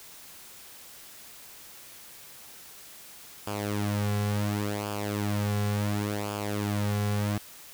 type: tone with flanger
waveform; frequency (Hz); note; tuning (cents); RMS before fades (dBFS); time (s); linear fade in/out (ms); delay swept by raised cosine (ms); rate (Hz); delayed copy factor
sawtooth; 103.3; G#2; -9; -29; 3.47-7.38; 5; 0.5 to 3.3; 0.7; -0.7
effects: white hiss -48 dBFS RMS until 7.73 s